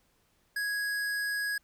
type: tone with hard clipping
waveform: sine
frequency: 1661.2 Hz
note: G#6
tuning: in tune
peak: -31 dBFS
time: 0.56-1.58 s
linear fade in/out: 5 ms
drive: 16 dB
effects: pink hiss -70 dBFS RMS until 1.63 s